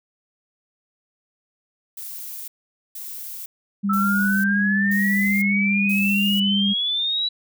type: noise bursts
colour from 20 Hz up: violet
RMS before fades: -34 dBFS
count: 5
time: 1.97-6.4 s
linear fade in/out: 5 ms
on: 510 ms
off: 470 ms
type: tone with vibrato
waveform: sine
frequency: 200 Hz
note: G3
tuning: 35 cents sharp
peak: -19 dBFS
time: 3.83-6.74 s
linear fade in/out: 20 ms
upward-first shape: triangle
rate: 15 Hz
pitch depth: 15 cents each way
type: exponential sweep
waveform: sine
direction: up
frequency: 1308 to 3946 Hz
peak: -20 dBFS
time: 3.89-7.29 s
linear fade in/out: 10 ms
effects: none